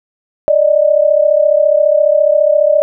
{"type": "tone pair together", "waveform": "sine", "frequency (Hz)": [582.4, 617], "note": ["D5", "D#5"], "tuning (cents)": [-15, -15], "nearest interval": "minor second", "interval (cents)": 100, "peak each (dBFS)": -10, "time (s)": [0.48, 2.82], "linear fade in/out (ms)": 0, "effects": []}